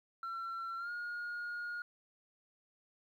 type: tone with pitch glide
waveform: sine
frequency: 1354 to 1431.2 Hz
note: E6 to F6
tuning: +46 to +42 cents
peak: -36 dBFS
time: 0.23-1.82 s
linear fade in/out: 2 ms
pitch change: +96 cents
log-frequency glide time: 0.77-0.91 s
effects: tanh soft clip ceiling -37 dBFS + 12-bit